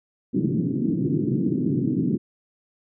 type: band-pass noise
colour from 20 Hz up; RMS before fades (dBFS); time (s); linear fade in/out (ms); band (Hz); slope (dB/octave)
white; -23; 0.33-2.18; 20; 120 to 340; 48
effects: none